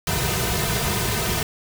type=noise with comb filter; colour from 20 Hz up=pink; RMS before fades=-23 dBFS; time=0.07-1.43 s; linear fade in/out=2 ms; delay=3.6 ms; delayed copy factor=-0.85; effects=none